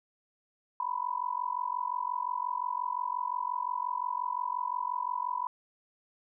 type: tone with amplitude modulation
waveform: sine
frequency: 987.8 Hz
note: B5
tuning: in tune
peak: -26 dBFS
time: 0.8-5.47 s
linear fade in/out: 2 ms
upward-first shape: sine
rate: 45.7 Hz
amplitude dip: 95%
effects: none